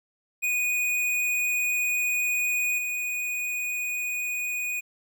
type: tone with level steps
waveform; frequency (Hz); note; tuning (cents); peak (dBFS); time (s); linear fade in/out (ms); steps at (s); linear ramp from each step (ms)
square; 2473; D#7; -11; -24 / -28; 0.42-4.81; 20; 2.78; 5
effects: 10-bit